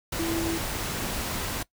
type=tone in noise; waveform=sine; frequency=330.8 Hz; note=E4; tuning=6 cents sharp; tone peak=-27 dBFS; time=0.19-0.58 s; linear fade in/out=5 ms; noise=pink; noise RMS=-31 dBFS; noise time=0.12-1.63 s; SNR=+1 dB; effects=noise-tail reverb RT60 0.1 s tail -20 dB re dry